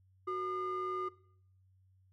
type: ring-modulated tone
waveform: triangle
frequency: 421.1 Hz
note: G#4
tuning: 24 cents sharp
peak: -29 dBFS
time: 0.27-1.09 s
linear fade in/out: 10 ms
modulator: 791 Hz
effects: noise-tail reverb RT60 0.6 s tail -19 dB re dry + added 94 Hz sine -64 dBFS peak until 2.12 s